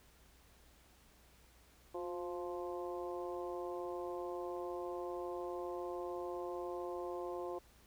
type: harmonic tone with a mistuned harmonic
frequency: 174.61 Hz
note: F3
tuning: in tune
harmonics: 2 / 3 / 4 / 5 / 6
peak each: -42 / -45 / -48 / -51 / -50 dBFS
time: 1.94-7.59 s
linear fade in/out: 10 ms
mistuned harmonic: 2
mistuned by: +37 cents
effects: added 60 Hz sine -66 dBFS peak until 7.86 s + pink hiss -66 dBFS RMS until 7.86 s